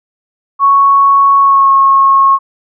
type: tone with pitch glide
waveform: sine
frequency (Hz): 1108.7 to 1090.3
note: C#6 to C#6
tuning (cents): 0 to -29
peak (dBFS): -4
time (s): 0.59-2.39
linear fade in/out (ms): 50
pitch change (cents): -29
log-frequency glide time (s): 1.39-1.72
effects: none